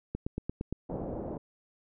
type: click train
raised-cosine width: 3 ms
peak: -20 dBFS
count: 6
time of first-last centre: 0.15-0.726 s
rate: 8.68 Hz
type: low-pass noise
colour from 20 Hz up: white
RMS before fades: -37 dBFS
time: 0.89-1.38 s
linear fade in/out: 10 ms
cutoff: 600 Hz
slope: 24 dB/octave
effects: none